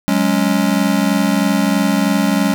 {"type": "chord", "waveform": "square", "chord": "F# suspended second", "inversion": "none", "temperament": "just", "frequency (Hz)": [185, 208.1, 277.5], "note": ["F#3", "G#3", "C#4"], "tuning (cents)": [0, 4, 2], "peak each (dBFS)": [-19, -17, -18], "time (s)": [0.08, 2.54], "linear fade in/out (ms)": 0, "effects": []}